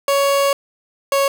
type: tone pair in turn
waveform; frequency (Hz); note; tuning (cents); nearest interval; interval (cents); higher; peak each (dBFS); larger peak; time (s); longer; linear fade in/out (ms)
30% pulse; 558 / 553.2; C#5 / C#5; +11 / -4; unison; 15; first; -11; neither; 0.08-0.53 / 1.12-1.28; first; 2
effects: none